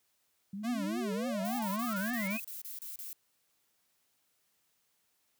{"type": "exponential sweep", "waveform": "sine", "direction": "up", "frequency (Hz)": [189.3, 2602], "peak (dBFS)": -37, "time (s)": [0.53, 2.4], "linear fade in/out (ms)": 5}
{"type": "tone with vibrato", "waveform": "square", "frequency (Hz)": 216.8, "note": "A3", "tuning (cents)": -25, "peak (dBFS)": -34, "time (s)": [0.63, 2.38], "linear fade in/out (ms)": 20, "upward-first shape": "triangle", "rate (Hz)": 3.5, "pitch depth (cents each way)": 260}
{"type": "noise bursts", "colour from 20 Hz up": "violet", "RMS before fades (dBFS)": -43, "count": 10, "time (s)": [1.45, 3.129], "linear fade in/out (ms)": 0, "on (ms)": 140, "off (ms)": 31}
{"effects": ["white hiss -75 dBFS RMS until 5.39 s", "high-pass 60 Hz 12 dB/octave"]}